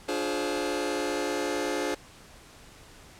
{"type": "chord", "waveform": "sawtooth", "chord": "D half-diminished seventh", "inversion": "none", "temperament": "just", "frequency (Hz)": [293.7, 352.4, 422.9, 528.6], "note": ["D4", "F4", "Ab4", "C5"], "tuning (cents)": [0, 16, 31, 18], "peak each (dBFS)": -29, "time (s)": [0.08, 1.95], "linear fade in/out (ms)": 10, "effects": ["pink hiss -51 dBFS RMS until 3.19 s", "low-pass 10000 Hz 12 dB/octave"]}